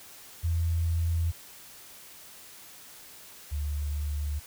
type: tone pair in turn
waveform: sine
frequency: 83.4 / 73.49 Hz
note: E2 / D2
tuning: +21 / +2 cents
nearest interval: major second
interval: 219 cents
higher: first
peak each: -24 / -28 dBFS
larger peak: first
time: 0.43-1.32 / 3.51-4.4 s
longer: neither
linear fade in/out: 20 ms
effects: white hiss -49 dBFS RMS until 4.46 s